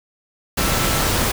sine tone in noise, 1329 Hz, E6, 14 cents sharp, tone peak -29 dBFS, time 0.59-1.09 s, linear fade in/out 10 ms, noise pink, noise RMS -19 dBFS, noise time 0.57-1.32 s, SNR -13 dB, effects none

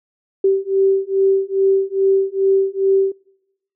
sine beating tone pair, 386.8 / 389.2 Hz, G4 / G4, -23 / -12 cents, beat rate 2.4 Hz, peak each -16 dBFS, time 0.44-3.12 s, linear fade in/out 5 ms, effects noise-tail reverb RT60 1.0 s tail -24 dB re dry

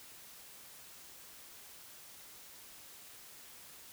silence, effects white hiss -54 dBFS RMS until 3.92 s

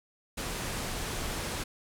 pink low-pass noise, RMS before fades -35 dBFS, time 0.37-1.64 s, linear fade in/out 10 ms, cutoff 12000 Hz, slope 24 dB/octave, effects none

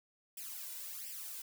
blue noise with flanger, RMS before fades -45 dBFS, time 0.37-1.42 s, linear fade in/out 5 ms, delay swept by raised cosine 0.38 to 2.08 ms, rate 1.4 Hz, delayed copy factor +0.8, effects none

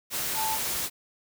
sine tone in noise, 880 Hz, A5, in tune, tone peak -28 dBFS, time 0.34-0.59 s, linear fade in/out 50 ms, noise white, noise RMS -30 dBFS, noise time 0.1-0.9 s, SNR -1 dB, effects none

